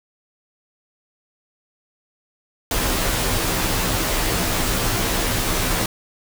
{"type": "noise with comb filter", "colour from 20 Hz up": "pink", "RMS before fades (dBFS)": -21, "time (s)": [2.71, 5.86], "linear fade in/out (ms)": 2, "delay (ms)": 14, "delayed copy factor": -0.7, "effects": []}